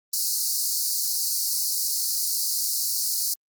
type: high-pass noise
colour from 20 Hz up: pink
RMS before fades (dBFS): -25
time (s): 0.13-3.34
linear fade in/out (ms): 5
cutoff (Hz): 4300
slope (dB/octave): 96
effects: Opus 32 kbps